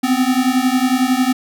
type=beating tone pair; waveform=square; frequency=250.7 / 261.7 Hz; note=B3 / C4; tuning=+26 / 0 cents; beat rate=11 Hz; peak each=-17 dBFS; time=0.03-1.33 s; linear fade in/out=10 ms; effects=none